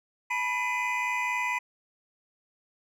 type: tone cluster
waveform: triangle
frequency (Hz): 864 / 982 / 2025 / 2404 / 2508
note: A5 / B5 / B6 / D7 / D#7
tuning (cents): -32 / -10 / +43 / +40 / +13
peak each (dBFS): -38 / -29 / -29 / -33 / -35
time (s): 0.3-1.59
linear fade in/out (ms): 10
effects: none